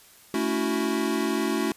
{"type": "chord", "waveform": "square", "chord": "F# minor seventh", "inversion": "first", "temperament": "equal with one note detuned", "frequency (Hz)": [220, 282.2, 329.6, 370], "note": ["A3", "C#4", "E4", "F#4"], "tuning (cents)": [0, 31, 0, 0], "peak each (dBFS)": -30, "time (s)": [0.34, 1.72], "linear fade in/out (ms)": 2, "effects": ["white hiss -53 dBFS RMS until 1.76 s", "resampled to 32000 Hz"]}